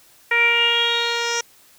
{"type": "tone with low-pass filter sweep", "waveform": "10% pulse", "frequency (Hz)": 469.7, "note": "A#4", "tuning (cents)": 13, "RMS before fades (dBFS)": -19, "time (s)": [0.31, 1.41], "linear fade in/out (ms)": 5, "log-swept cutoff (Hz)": [2100, 5700], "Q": 8, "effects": ["white hiss -52 dBFS RMS until 1.78 s"]}